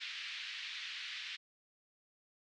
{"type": "band-pass noise", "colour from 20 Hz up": "white", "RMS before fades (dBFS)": -44, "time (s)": [0, 1.37], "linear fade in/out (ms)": 20, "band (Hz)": [1800, 3900], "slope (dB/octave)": 24, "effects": ["low-pass 7000 Hz 12 dB/octave"]}